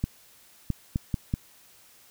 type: clicks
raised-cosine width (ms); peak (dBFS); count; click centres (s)
5; -13; 5; 0.04 / 0.703 / 0.959 / 1.142 / 1.339
effects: white hiss -56 dBFS RMS until 2.1 s